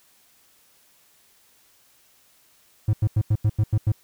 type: tone bursts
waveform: triangle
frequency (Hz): 106.7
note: G#2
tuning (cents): +47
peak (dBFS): -14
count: 8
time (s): 2.88-3.92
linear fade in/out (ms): 5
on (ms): 53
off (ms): 88
effects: white hiss -59 dBFS RMS until 4.03 s